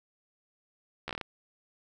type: slowing click train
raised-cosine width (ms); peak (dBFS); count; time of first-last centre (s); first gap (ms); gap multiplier
0.3; -19; 7; 1.08-1.212; 13; 1.21
effects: 10-bit